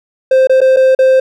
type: tone with dropouts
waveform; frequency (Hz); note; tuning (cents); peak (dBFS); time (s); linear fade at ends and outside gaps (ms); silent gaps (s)
triangle; 523.3; C5; 0; -3; 0.31-1.2; 5; 0.472-0.495 / 0.606-0.614 / 0.763-0.768 / 0.95-0.989
effects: none